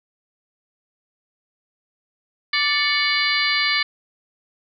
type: harmonic tone with a mistuned harmonic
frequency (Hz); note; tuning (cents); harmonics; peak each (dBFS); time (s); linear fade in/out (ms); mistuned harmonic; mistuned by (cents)
587.3; D5; 0; 2 / 3 / 4 / 5 / 6 / 7 / 8; -28 / -24 / -22 / -28 / -28 / -25 / -26; 2.53-3.83; 5; 4; -91
effects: none